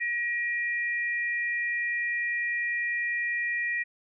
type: tone pair together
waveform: sine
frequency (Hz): 1904.9 / 2400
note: A#6 / D7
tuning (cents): +37 / +37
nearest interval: major third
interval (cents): 400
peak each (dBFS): -27 / -34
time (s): 0-3.84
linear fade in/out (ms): 20
effects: none